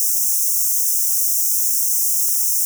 white high-pass noise, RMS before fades -18 dBFS, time 0-2.65 s, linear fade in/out 0 ms, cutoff 5500 Hz, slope 96 dB/octave, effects none

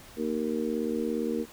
harmonic tone, 77.4 Hz, D#2, 9 cents flat, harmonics 3 / 4 / 5 / 6, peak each -31 / -33 / -35 / -32 dBFS, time 0.16-1.46 s, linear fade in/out 50 ms, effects pink hiss -50 dBFS RMS until 1.52 s

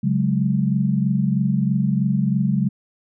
sine chord, C# suspended fourth, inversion none, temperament just, 138.59 / 184.79 / 207.9 Hz, C#3 / F#3 / G#3, 0 / -2 / +2 cents, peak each -21 dBFS, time 0.03-2.69 s, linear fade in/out 10 ms, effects none

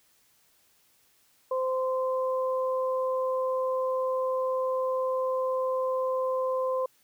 sine tone pair together, 518 / 1036 Hz, C5 / C6, -17 / -17 cents, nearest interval octave, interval 1200 cents, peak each -26 / -32 dBFS, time 1.51-6.86 s, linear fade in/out 5 ms, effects white hiss -65 dBFS RMS until 7.03 s

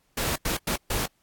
pink noise bursts at uneven times, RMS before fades -27 dBFS, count 4, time 0.17-0.36 / 0.45-0.57 / 0.67-0.76 / 0.9-1.06 s, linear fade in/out 5 ms, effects pink hiss -68 dBFS RMS until 1.22 s + AAC 64 kbps

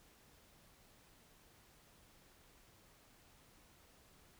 silence, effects pink hiss -66 dBFS RMS until 4.39 s

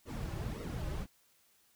brown noise with flanger, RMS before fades -39 dBFS, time 0.05-1.07 s, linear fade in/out 50 ms, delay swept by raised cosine 1.2 to 4.4 ms, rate 1.8 Hz, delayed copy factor -0.75, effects white hiss -69 dBFS RMS until 1.75 s

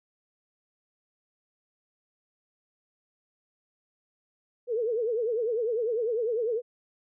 sine tone with vibrato, 460.3 Hz, A#4, 22 cents flat, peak -25 dBFS, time 4.67-6.62 s, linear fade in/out 50 ms, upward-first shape triangle, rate 10 Hz, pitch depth 160 cents each way, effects none

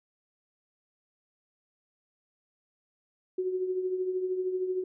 sine tone with tremolo, 370 Hz, F#4, in tune, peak -25 dBFS, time 3.38-4.84 s, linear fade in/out 5 ms, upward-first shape triangle, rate 13 Hz, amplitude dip 60%, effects none

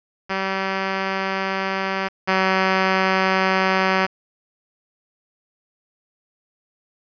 5% pulse tone pair in turn, 192.2 / 189.44 Hz, G3 / F#3, -34 / +41 cents, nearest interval unison, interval 25 cents, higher first, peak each -10 / -5 dBFS, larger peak second, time 0.29-2.09 / 2.27-4.07 s, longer neither, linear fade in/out 20 ms, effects resampled to 11025 Hz + 7-bit

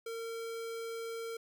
square tone, 457.2 Hz, A#4, 34 cents flat, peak -39 dBFS, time 0.06-1.37 s, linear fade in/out 5 ms, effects none

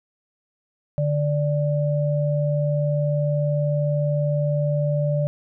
sine tone pair together, 146.6 / 586.4 Hz, D3 / D5, -3 / -3 cents, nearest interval 2 octaves, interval 2400 cents, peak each -20 / -24 dBFS, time 0.98-5.27 s, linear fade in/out 0 ms, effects none

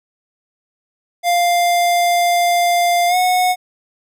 square tone with pitch glide, 698.5 to 731.1 Hz, F5 to F#5, 0 to -21 cents, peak -13 dBFS, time 1.23-3.56 s, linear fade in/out 50 ms, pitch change +79 cents, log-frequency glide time 3.08-3.16 s, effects none

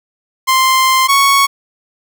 sawtooth tone pair in turn, 1046.5 / 1109.6 Hz, C6 / C#6, 0 / +1 cents, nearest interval minor second, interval 101 cents, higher second, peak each -5 / -4 dBFS, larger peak second, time 0.47-1.08 / 1.08-1.47 s, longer first, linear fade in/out 20 ms, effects none

